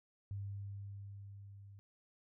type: tone with level ramp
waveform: sine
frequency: 99.8 Hz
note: G2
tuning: 32 cents sharp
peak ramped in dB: -39 to -53 dBFS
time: 0.31-1.79 s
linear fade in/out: 0 ms
effects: none